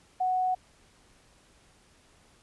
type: tone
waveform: sine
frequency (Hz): 740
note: F#5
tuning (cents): 0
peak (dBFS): -24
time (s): 0.2-0.55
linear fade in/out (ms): 10
effects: pink hiss -61 dBFS RMS until 2.42 s + resampled to 24000 Hz